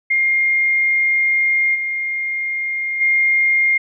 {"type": "tone with level steps", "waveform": "sine", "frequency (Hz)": 2122, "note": "C7", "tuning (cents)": 24, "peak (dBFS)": [-13, -19, -12], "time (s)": [0.1, 3.78], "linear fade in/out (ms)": 10, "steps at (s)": [1.74, 3], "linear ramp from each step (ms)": 20, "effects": []}